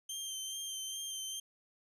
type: tone with vibrato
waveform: 20% pulse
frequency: 3144 Hz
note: G7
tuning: 4 cents sharp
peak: -33 dBFS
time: 0.09-1.4 s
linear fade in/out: 5 ms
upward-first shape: sine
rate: 2.4 Hz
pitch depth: 25 cents each way
effects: none